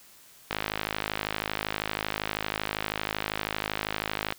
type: click train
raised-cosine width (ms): 0.3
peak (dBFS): -11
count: 202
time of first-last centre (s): 0.51-4.324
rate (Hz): 52.7
effects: white hiss -54 dBFS RMS until 4.38 s